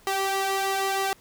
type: tone with flanger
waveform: sawtooth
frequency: 389.1 Hz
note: G4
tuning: 13 cents flat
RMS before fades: -26 dBFS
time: 0.07-1.13 s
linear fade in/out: 0 ms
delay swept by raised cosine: 1 to 1.59 ms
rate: 3.2 Hz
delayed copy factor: +0.7
effects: pink hiss -56 dBFS RMS until 1.2 s